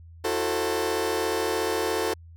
sawtooth chord, F# half-diminished seventh, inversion third, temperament just, 333 / 370 / 444 / 532.8 Hz, E4 / F#4 / A4 / C5, +18 / 0 / +16 / +31 cents, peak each -28 / -26 / -23 / -29 dBFS, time 0.24-2.14 s, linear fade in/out 10 ms, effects added 83 Hz sine -44 dBFS peak until 2.36 s

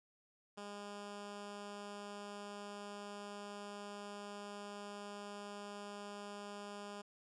10% pulse tone, 204.1 Hz, G#3, 30 cents flat, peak -38 dBFS, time 0.57-7.02 s, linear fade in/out 10 ms, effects resampled to 22050 Hz

